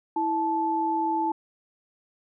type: tone pair together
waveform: sine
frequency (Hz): 327.2 / 872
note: E4 / A5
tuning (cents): -13 / -16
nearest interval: octave + perfect fourth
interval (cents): 1697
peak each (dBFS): -28 / -24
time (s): 0.16-1.32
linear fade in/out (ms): 5
effects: none